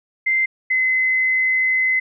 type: tone pair in turn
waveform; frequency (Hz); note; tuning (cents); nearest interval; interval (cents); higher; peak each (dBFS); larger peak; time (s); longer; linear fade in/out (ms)
sine; 2082 / 2043; C7 / C7; -9 / -42; unison; 33; first; -15; neither; 0.26-0.46 / 0.7-2; second; 10
effects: none